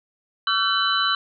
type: tone cluster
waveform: sine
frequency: 1141 / 1354 / 1533 / 3019 / 3979 Hz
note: C#6 / E6 / G6 / F#7 / B7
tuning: +50 / +46 / -39 / +34 / +12 cents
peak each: -25 dBFS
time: 0.47-1.15 s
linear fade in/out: 2 ms
effects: none